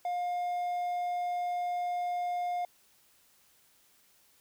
triangle tone, 710 Hz, F5, 28 cents sharp, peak -28 dBFS, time 0.05-2.65 s, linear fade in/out 2 ms, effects white hiss -65 dBFS RMS until 4.4 s

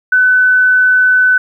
sine tone, 1505 Hz, F#6, 29 cents sharp, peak -6 dBFS, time 0.12-1.38 s, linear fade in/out 5 ms, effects 8-bit

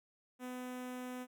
sawtooth tone with notch filter, 251.1 Hz, B3, 29 cents sharp, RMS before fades -44 dBFS, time 0.39-1.27 s, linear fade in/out 50 ms, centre 4500 Hz, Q 1.5, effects none

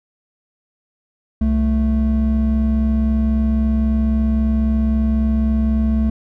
triangle tone pair together, 65.41 / 220 Hz, C2 / A3, 0 / 0 cents, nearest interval octave + major sixth, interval 2100 cents, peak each -14 dBFS, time 1.41-6.1 s, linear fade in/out 5 ms, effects tanh soft clip ceiling -6 dBFS

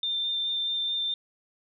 sine tone with vibrato, 3589 Hz, A7, 34 cents sharp, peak -26 dBFS, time 0.03-1.14 s, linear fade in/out 2 ms, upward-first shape square, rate 4.7 Hz, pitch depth 8 cents each way, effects none

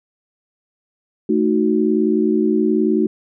sine chord, D# diminished, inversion second, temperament equal, 220 / 311.1 / 370 Hz, A3 / D#4 / F#4, 0 / 0 / 0 cents, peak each -18 dBFS, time 1.29-3.07 s, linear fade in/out 5 ms, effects none

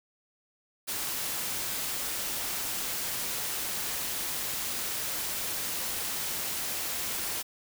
white noise, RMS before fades -33 dBFS, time 0.87-7.43 s, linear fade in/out 20 ms, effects none

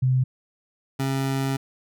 sine / 25% pulse tone pair in turn, 128.8 / 135.22 Hz, C3 / C#3, -27 / -43 cents, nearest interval minor second, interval 84 cents, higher second, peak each -17 / -19 dBFS, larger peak first, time 0.02-0.24 / 0.99-1.57 s, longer second, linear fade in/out 10 ms, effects none

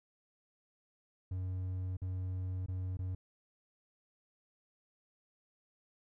triangle tone with dropouts, 92.5 Hz, F#2, in tune, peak -33 dBFS, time 1.31-3.15 s, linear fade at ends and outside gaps 5 ms, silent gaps 1.969-2.017 / 2.662-2.683 / 2.971-2.99 s, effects none

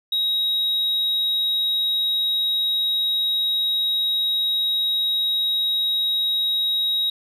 sine tone, 3805 Hz, A#7, 35 cents sharp, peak -16 dBFS, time 0.12-7.1 s, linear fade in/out 5 ms, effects tanh soft clip ceiling -18 dBFS

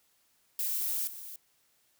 violet noise with level steps, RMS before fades -32 / -44 dBFS, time 0.59-1.36 s, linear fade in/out 2 ms, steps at 1.07 s, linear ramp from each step 5 ms, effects white hiss -70 dBFS RMS until 1.99 s

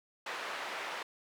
white band-pass noise, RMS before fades -40 dBFS, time 0.26-1.03 s, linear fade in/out 5 ms, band 490 to 2000 Hz, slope 12 dB/octave, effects none

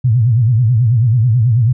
sine tone with vibrato, 117.4 Hz, A#2, 13 cents sharp, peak -8 dBFS, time 0.04-1.73 s, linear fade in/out 10 ms, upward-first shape sine, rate 9.2 Hz, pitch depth 170 cents each way, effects none

